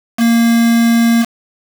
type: tone with quantisation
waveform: triangle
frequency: 231.9 Hz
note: A#3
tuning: 9 cents flat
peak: -6 dBFS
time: 0.17-1.26 s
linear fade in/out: 50 ms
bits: 3
effects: none